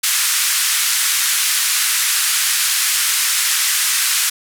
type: band-pass noise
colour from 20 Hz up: white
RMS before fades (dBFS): -17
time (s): 0.03-4.3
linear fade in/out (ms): 10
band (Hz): 1300 to 12000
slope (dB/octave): 24
effects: none